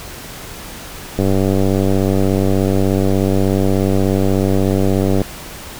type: click train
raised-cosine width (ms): 2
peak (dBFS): -3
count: 390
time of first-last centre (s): 1.19-5.217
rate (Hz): 96.6
effects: pink hiss -32 dBFS RMS until 5.79 s